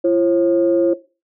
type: tone pair together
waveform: sine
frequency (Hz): 340 / 539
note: F4 / C#5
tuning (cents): -46 / -49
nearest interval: minor sixth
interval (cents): 797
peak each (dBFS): -14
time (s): 0.04-0.94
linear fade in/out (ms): 10
effects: noise-tail reverb RT60 0.3 s tail -17 dB re dry + tanh soft clip ceiling -5 dBFS